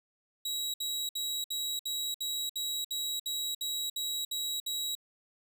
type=tone bursts; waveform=sawtooth; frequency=3863 Hz; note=B7; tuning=39 cents flat; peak=-29 dBFS; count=13; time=0.45-4.952 s; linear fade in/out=5 ms; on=290 ms; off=61 ms; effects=none